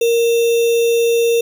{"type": "tone with sample-and-hold", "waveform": "sine", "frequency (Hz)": 466.2, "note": "A#4", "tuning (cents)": 0, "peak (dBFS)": -11, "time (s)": [0.01, 1.41], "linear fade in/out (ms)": 5, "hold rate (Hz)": 3150, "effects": []}